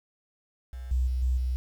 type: tone with level steps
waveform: sine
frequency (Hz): 63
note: B1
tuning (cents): +35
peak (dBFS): -35 / -22 / -25 / -22 / -25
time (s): 0.73-1.56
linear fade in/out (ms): 0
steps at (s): 0.91 / 1.07 / 1.22 / 1.37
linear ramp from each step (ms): 5
effects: 9-bit